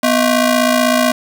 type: ring-modulated tone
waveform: sawtooth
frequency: 440 Hz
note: A4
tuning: in tune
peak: -4 dBFS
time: 0.03-1.12 s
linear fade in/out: 5 ms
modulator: 192 Hz
effects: none